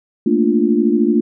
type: chord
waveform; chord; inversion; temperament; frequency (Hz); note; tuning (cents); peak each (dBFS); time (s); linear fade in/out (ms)
sine; Bb major seventh; third; equal; 220 / 233.1 / 293.7 / 349.2; A3 / Bb3 / D4 / F4; 0 / 0 / 0 / 0; -17; 0.26-1.21; 5
effects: none